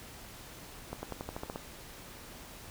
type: accelerating click train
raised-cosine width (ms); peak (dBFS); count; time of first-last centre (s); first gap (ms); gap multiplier
1; -23; 9; 0.93-1.559; 100; 0.93
effects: pink hiss -49 dBFS RMS until 2.7 s